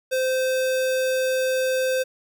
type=tone; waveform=square; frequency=518 Hz; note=C5; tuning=17 cents flat; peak=-21 dBFS; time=0.11-2.04 s; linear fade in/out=20 ms; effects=9-bit